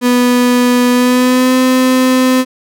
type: tone with pitch glide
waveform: 35% pulse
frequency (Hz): 246.3 to 256.9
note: B3 to C4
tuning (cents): -5 to -32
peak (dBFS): -6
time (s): 0.01-2.45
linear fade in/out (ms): 50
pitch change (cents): +73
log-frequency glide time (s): 0.91-1.56
effects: none